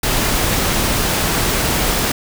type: noise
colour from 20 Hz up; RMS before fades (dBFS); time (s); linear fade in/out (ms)
pink; -17; 0.03-2.12; 5
effects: none